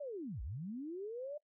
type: linear two-way sweep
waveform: sine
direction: down then up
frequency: 605 to 47.9 to 605 Hz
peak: -40 dBFS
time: 0-1.38 s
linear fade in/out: 10 ms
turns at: 0.42 s
effects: noise-tail reverb RT60 0.1 s tail -20 dB re dry